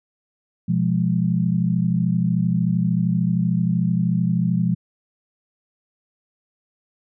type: chord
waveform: sine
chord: F diminished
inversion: second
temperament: equal with one note detuned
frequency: 124.83 / 174.61 / 207.7 Hz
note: Cb3 / F3 / Ab3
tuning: +19 / 0 / 0 cents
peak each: -23 / -19 / -24 dBFS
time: 0.68-4.75 s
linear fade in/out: 10 ms
effects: none